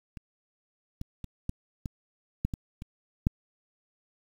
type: clicks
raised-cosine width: 5 ms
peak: -29 / -23 / -26 / -18 / -21 / -14 / -20 / -27 / -10 dBFS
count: 9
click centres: 0.172 / 1.014 / 1.243 / 1.494 / 1.858 / 2.45 / 2.538 / 2.821 / 3.269 s
effects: 8-bit